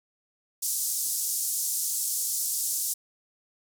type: band-pass noise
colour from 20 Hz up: white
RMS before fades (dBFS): -29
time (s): 0.62-2.94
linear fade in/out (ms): 10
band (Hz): 5700 to 13000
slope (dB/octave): 24
effects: none